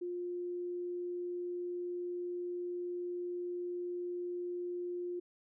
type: tone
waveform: sine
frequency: 353.5 Hz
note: F4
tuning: 21 cents sharp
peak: -36 dBFS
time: 0.01-5.2 s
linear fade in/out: 10 ms
effects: none